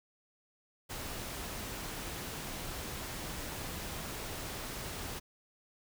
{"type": "noise", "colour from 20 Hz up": "pink", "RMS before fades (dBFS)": -41, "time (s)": [0.89, 5.2], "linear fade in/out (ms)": 20, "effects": []}